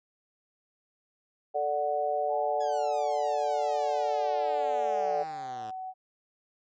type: chord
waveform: sine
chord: D major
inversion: second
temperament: equal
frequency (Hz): 440 / 587.3 / 740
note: A4 / D5 / F#5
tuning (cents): 0 / 0 / 0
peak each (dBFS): -34 / -30 / -29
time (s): 1.54-5.24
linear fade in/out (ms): 20
type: tone with pitch glide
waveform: sine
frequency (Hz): 852 to 750.3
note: G#5 to F#5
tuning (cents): +44 to +24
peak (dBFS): -35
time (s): 2.28-5.94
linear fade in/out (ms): 50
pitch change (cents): -220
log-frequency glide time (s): 4.67-5.65
type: exponential sweep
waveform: 5% pulse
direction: down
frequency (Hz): 1711 to 106.8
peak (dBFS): -33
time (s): 2.6-5.71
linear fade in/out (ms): 10
effects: resampled to 16000 Hz